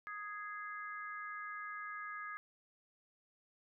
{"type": "harmonic tone", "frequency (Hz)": 415.3, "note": "G#4", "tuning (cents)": 0, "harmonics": [3, 4, 5], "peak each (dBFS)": [-45, -46, -51], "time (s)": [0.07, 2.37], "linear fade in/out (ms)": 0, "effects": []}